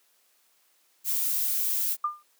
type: noise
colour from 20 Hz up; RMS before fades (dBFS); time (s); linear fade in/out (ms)
violet; -27; 1.04-1.97; 50
type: tone with exponential decay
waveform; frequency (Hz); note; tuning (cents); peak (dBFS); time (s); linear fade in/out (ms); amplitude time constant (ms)
sine; 1200; D6; +37; -21; 2.04-2.23; 5; 41
effects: white hiss -66 dBFS RMS until 2.39 s + high-pass 300 Hz 12 dB/octave